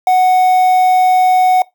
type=tone with quantisation; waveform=triangle; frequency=740 Hz; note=F#5; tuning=in tune; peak=-5 dBFS; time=0.07-1.62 s; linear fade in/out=2 ms; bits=5; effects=noise-tail reverb RT60 0.2 s tail -22 dB re dry